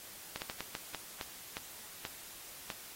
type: slowing click train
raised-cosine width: 0.2 ms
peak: -20 dBFS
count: 10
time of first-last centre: 0.36-2.702 s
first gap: 59 ms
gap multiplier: 1.35
effects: white hiss -50 dBFS RMS until 2.95 s + AAC 48 kbps